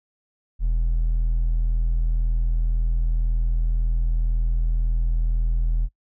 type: tone with hard clipping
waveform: triangle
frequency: 40.96 Hz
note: E1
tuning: 10 cents flat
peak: -17 dBFS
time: 0.59-5.89 s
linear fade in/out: 50 ms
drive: 1 dB
effects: noise-tail reverb RT60 0.1 s tail -22 dB re dry